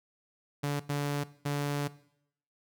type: tone bursts at uneven times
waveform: sawtooth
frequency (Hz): 144.1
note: D3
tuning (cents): -33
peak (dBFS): -25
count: 3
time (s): 0.63-0.8 / 0.89-1.24 / 1.45-1.88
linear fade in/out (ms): 10
effects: noise-tail reverb RT60 0.7 s tail -18 dB re dry